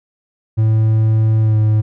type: tone with pitch glide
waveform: triangle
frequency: 110 to 107.92 Hz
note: A2 to A2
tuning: 0 to -33 cents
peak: -8 dBFS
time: 0.57-1.82 s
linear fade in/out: 20 ms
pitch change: -33 cents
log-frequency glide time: 1.41-1.57 s
effects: none